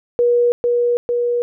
sine tone with echo, 481 Hz, B4, 46 cents flat, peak -11 dBFS, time 0.19-0.52 s, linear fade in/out 0 ms, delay 450 ms, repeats 2, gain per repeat -2 dB, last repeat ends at 1.42 s, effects none

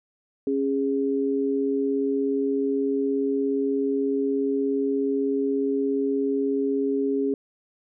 sine tone pair together, 274.3 / 411 Hz, C#4 / G#4, -18 / -18 cents, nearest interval perfect fifth, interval 700 cents, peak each -24 dBFS, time 0.47-7.34 s, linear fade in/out 2 ms, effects none

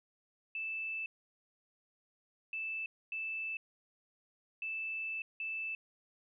sine tone bursts at uneven times, 2637 Hz, E7, in tune, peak -36 dBFS, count 5, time 0.55-1.06 / 2.53-2.86 / 3.12-3.57 / 4.62-5.22 / 5.4-5.75 s, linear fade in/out 2 ms, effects none

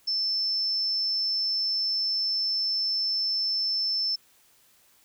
sine tone, 5300 Hz, E8, 9 cents sharp, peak -24 dBFS, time 0.07-4.16 s, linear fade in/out 10 ms, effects white hiss -61 dBFS RMS until 5.04 s

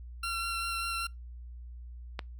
20% pulse tone with vibrato, 1364 Hz, F6, 41 cents flat, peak -27 dBFS, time 0.23-1.07 s, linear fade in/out 5 ms, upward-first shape sine, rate 5.1 Hz, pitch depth 12 cents each way
click, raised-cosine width 0.3 ms, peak -18 dBFS, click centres 2.192 s
effects noise-tail reverb RT60 0.2 s tail -26 dB re dry + added 60 Hz sine -42 dBFS peak until 2.39 s

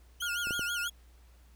sawtooth tone with vibrato, 2942 Hz, F#7, 11 cents flat, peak -32 dBFS, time 0.2-0.9 s, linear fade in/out 10 ms, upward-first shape sine, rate 6.2 Hz, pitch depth 220 cents each way
triangle tone, 1422 Hz, F6, 31 cents sharp, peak -31 dBFS, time 0.22-0.88 s, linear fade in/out 5 ms
clicks, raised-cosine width 2 ms, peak -32 / -25 / -26 dBFS, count 3, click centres 0.471 / 0.508 / 0.594 s
effects added 60 Hz sine -55 dBFS peak until 1.55 s + pink hiss -66 dBFS RMS until 1.55 s

